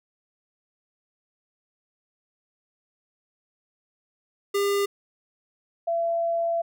square / sine tone pair in turn, 401.8 / 674.2 Hz, G4 / E5, +43 / +39 cents, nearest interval major sixth, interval 896 cents, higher second, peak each -22 dBFS, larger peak neither, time 4.54-4.86 / 5.87-6.62 s, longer second, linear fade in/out 10 ms, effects none

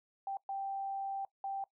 sine tone bursts at uneven times, 784 Hz, G5, in tune, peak -35 dBFS, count 3, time 0.27-0.37 / 0.49-1.25 / 1.44-1.64 s, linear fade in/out 2 ms, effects noise-tail reverb RT60 0.1 s tail -20 dB re dry

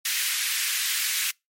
pink high-pass noise, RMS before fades -26 dBFS, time 0.05-1.31 s, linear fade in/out 5 ms, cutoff 1800 Hz, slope 24 dB/octave, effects noise-tail reverb RT60 0.2 s tail -26 dB re dry + MP3 64 kbps

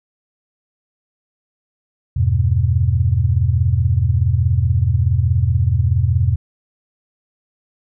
sine chord, E minor, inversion none, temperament just, 82.41 / 98.89 / 123.61 Hz, E2 / G2 / B2, 0 / +16 / +2 cents, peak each -17 dBFS, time 2.16-6.36 s, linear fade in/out 10 ms, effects none

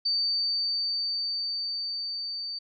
sine tone with level ramp, 4592 Hz, D8, 40 cents flat, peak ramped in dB -23 to -32 dBFS, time 0.05-2.59 s, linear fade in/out 10 ms, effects none

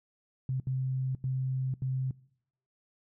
sine tone bursts at uneven times, 130.81 Hz, C3, in tune, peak -28 dBFS, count 4, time 0.49-0.6 / 0.67-1.15 / 1.24-1.74 / 1.82-2.11 s, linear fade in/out 2 ms, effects noise-tail reverb RT60 0.7 s tail -23 dB re dry

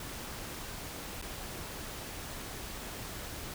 pink noise with dropouts, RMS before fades -42 dBFS, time 0-3.54 s, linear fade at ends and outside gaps 2 ms, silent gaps 1.216-1.223 s, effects none

